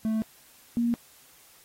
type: tone pair in turn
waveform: triangle / sine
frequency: 220 / 236 Hz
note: A3 / A#3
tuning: 0 / +22 cents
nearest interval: minor second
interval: 122 cents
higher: second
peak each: -22 dBFS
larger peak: neither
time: 0.05-0.22 / 0.77-0.94 s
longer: neither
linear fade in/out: 0 ms
effects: white hiss -56 dBFS RMS until 1.64 s + AAC 48 kbps